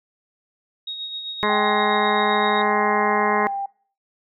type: tone with tremolo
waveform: sine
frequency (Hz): 3760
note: A#7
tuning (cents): +14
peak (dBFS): -26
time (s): 0.87-2.62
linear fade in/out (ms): 5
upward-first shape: sine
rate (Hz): 7.7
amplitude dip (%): 40
type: harmonic tone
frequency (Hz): 210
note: G#3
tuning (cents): +19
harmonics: 1 / 2 / 3 / 4 / 5 / 6 / 7 / 8 / 9 / 10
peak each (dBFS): -27 / -24 / -29 / -28 / -22 / -33 / -34 / -30 / -28 / -30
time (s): 1.43-3.47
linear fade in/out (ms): 0
type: tone with pitch glide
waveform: sine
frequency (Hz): 784 to 792.2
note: G5 to G5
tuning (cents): 0 to +18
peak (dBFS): -23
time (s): 1.49-3.66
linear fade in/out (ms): 5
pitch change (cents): +18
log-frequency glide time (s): 1.95-3.24
effects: noise-tail reverb RT60 0.5 s tail -25 dB re dry